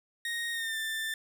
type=tone with pitch glide; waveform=30% pulse; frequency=1864.7 to 1779.5 Hz; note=A#6 to A6; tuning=0 to +19 cents; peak=-29 dBFS; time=0.25-1.14 s; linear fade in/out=2 ms; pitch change=-81 cents; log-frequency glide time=0.52-0.77 s; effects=none